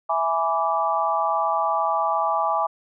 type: chord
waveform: sine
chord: E dominant seventh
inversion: none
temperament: equal with one note detuned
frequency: 659.3 / 830.6 / 987.8 / 1162.5 Hz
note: E5 / G#5 / B5 / D6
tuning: 0 / 0 / 0 / -18 cents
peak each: -26 / -24 / -27 / -24 dBFS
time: 0.09-2.67 s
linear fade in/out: 10 ms
effects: none